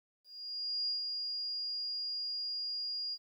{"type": "tone with ADSR envelope", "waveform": "sine", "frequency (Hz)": 4841, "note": "D#8", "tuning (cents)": -48, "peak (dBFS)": -31, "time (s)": [0.24, 3.18], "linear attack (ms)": 640, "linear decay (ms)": 130, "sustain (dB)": -4, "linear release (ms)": 50, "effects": ["12-bit"]}